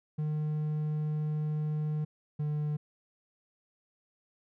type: tone pair in turn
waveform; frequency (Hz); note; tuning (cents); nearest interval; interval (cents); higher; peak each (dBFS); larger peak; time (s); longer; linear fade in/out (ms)
triangle; 152.3 / 149.77; D#3 / D3; -37 / +34; unison; 29; first; -27; neither; 0.18-2.05 / 2.39-2.77; first; 10
effects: none